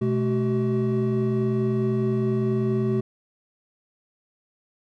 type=tone cluster; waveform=triangle; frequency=124.7 / 214.8 / 378.7 Hz; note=B2 / A3 / F#4; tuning=+17 / -41 / +40 cents; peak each=-23 dBFS; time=0.01-3.01 s; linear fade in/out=10 ms; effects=none